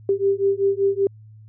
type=beating tone pair; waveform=sine; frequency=392 / 397.2 Hz; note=G4 / G4; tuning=0 / +23 cents; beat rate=5.2 Hz; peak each=-20 dBFS; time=0.09-1.07 s; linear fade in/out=2 ms; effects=added 108 Hz sine -42 dBFS peak until 1.48 s